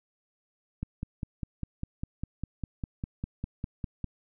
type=click train; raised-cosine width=5 ms; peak=-20 dBFS; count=17; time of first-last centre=0.83-4.043 s; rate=4.98 Hz; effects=none